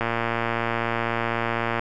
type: click train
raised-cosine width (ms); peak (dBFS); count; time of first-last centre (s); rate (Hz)
0.5; -9; 208; 0.01-1.794; 116
effects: none